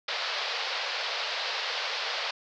white band-pass noise, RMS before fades -32 dBFS, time 0.08-2.31 s, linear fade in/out 5 ms, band 460 to 4900 Hz, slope 48 dB/octave, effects none

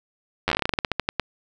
slowing click train, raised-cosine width 0.3 ms, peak -5 dBFS, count 18, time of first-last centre 0.48-1.197 s, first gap 10 ms, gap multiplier 1.16, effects none

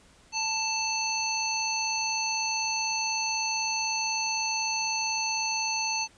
harmonic tone, 882 Hz, A5, 4 cents sharp, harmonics 1 / 3 / 5 / 7, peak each -32 / -32 / -32 / -32 dBFS, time 0.32-6.08 s, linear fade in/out 50 ms, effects pink hiss -58 dBFS RMS until 6.17 s + resampled to 22050 Hz

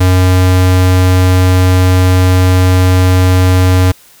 square tone, 92 Hz, F#2, 9 cents flat, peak -6 dBFS, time 0-3.92 s, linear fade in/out 10 ms, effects white hiss -42 dBFS RMS until 4.2 s

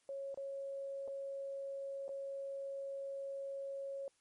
sine tone with dropouts, 550 Hz, C#5, 14 cents flat, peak -40 dBFS, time 0.09-4.08 s, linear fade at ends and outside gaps 1 ms, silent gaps 0.344-0.374 / 1.077-1.081 / 2.081-2.091 s, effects white hiss -75 dBFS RMS until 4.2 s + MP3 48 kbps

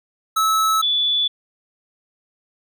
square / sine tone pair in turn, 1300 / 3457 Hz, E6 / A7, -24 / -31 cents, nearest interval octave + perfect fourth, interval 1693 cents, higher second, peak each -16 dBFS, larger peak neither, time 0.36-0.82 / 0.82-1.28 s, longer neither, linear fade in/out 10 ms, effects none

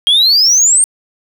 sine exponential sweep, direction up, 3200 to 8870 Hz, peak -4 dBFS, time 0.07-0.84 s, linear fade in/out 0 ms, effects tanh soft clip ceiling -5 dBFS + 7-bit

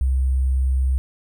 sine tone with sample-and-hold, 65.41 Hz, C2, in tune, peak -16 dBFS, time 0.01-0.98 s, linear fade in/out 0 ms, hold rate 8820 Hz, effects none

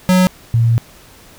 square / sine tone pair in turn, 183.9 / 115.85 Hz, F#3 / A#2, -10 / -10 cents, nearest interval minor sixth, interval 800 cents, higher first, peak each -9 dBFS, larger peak neither, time 0.09-0.27 / 0.54-0.78 s, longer second, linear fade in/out 0 ms, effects pink hiss -43 dBFS RMS until 1.38 s

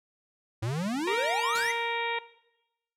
square exponential sweep, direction up, 104.8 to 2127 Hz, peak -29 dBFS, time 0.62-1.72 s, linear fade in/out 10 ms
harmonic tone, 466.2 Hz, A#4, in tune, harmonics 1 / 2 / 3 / 4 / 5 / 6 / 7 / 8, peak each -35 / -31 / -44 / -36 / -35 / -42 / -44 / -40 dBFS, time 1.07-2.19 s, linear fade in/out 5 ms
white noise with exponential decay, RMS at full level -34 dBFS, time 1.55-1.98 s, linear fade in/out 5 ms, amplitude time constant 93 ms
effects noise-tail reverb RT60 0.9 s tail -17 dB re dry + low-pass 10000 Hz 12 dB/octave

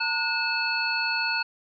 sine tone cluster, 908 / 1456 / 2613 / 4365 Hz, A#5 / F#6 / E7 / C#8, -46 / -28 / -16 / -28 cents, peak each -32 / -28 / -28 / -30 dBFS, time 0-1.43 s, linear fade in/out 10 ms, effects none

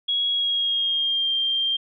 sine tone with pitch glide, 3322 to 3181 Hz, G#7 to G7, 0 to +25 cents, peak -20 dBFS, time 0.08-1.77 s, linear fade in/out 10 ms, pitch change -75 cents, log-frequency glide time 0.3-1.32 s, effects none

